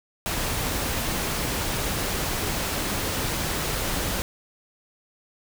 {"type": "noise", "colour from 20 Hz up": "pink", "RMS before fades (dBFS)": -27, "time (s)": [0.26, 4.22], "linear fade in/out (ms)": 0, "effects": []}